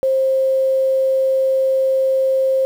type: tone with quantisation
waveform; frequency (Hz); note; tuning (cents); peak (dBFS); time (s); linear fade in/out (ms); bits
sine; 530; C5; +22; -13; 0.03-2.65; 0; 7
effects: none